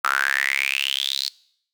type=tone with high-pass filter sweep; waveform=sawtooth; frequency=68.2 Hz; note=C#2; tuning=28 cents flat; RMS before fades=-23 dBFS; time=0.04-1.29 s; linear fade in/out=5 ms; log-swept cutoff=1300 to 4400 Hz; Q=9; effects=noise-tail reverb RT60 0.7 s tail -23 dB re dry